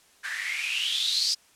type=noise with band-pass filter sweep; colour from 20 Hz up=blue; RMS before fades=-28 dBFS; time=0.23-1.35 s; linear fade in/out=20 ms; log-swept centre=1600 to 5000 Hz; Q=8.8; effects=white hiss -59 dBFS RMS until 1.55 s + low-pass 10000 Hz 12 dB/octave